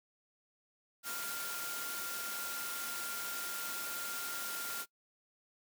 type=tone in noise; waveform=sine; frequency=1396.9 Hz; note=F6; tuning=in tune; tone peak=-43 dBFS; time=1.03-4.86 s; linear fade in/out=50 ms; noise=white; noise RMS=-41 dBFS; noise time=1.03-4.86 s; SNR=-5 dB; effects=noise-tail reverb RT60 0.1 s tail -22 dB re dry + high-pass 200 Hz 12 dB/octave